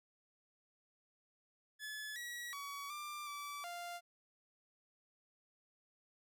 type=tone with pitch steps; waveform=sawtooth; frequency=1717 / 1921 / 1131 / 1187 / 1157 / 697 Hz; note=A6 / B6 / C#6 / D6 / D6 / F5; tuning=-43 / -48 / +34 / +18 / -26 / -4 cents; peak=-40 dBFS; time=1.79-4.01 s; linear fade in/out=50 ms; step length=370 ms; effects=none